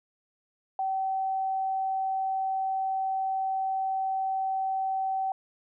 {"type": "tone", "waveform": "sine", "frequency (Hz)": 767, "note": "G5", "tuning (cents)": -38, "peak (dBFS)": -26, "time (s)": [0.79, 5.32], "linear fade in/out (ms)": 2, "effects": []}